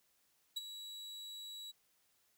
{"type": "tone with ADSR envelope", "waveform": "40% pulse", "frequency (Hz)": 3900, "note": "B7", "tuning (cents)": -23, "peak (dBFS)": -34, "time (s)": [0.56, 1.72], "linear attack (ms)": 11, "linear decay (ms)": 25, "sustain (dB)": -11, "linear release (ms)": 19, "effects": ["white hiss -75 dBFS RMS until 2.37 s"]}